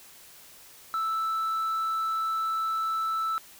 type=tone; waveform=sine; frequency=1318.5 Hz; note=E6; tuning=in tune; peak=-23 dBFS; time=0.94-3.38 s; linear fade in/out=0 ms; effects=tanh soft clip ceiling -25 dBFS + white hiss -51 dBFS RMS until 3.59 s